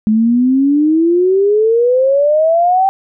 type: exponential sweep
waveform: sine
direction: up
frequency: 212 to 784 Hz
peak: -8 dBFS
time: 0.07-2.89 s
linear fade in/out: 0 ms
effects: none